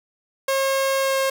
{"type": "tone with pitch glide", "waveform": "sawtooth", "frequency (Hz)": [540, 536.9], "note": ["C#5", "C5"], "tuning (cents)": [-45, 45], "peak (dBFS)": -15, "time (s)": [0.48, 1.3], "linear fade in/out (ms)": 5, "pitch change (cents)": -10, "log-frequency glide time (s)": [1.01, 1.17], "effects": ["8-bit"]}